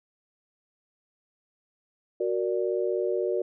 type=chord; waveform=sine; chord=Gb augmented; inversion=none; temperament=equal; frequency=370 / 466.2 / 587.3 Hz; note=Gb4 / Bb4 / D5; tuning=0 / 0 / 0 cents; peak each=-27 / -29 / -31 dBFS; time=2.2-3.42 s; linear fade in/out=5 ms; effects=none